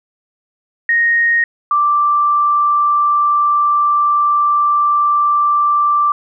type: tone pair in turn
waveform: sine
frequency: 1864.7 / 1174.7 Hz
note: A#6 / D6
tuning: 0 / 0 cents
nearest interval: minor sixth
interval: 800 cents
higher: first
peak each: -10 dBFS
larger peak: neither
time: 0.89-1.44 / 1.71-6.12 s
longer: second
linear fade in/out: 2 ms
effects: none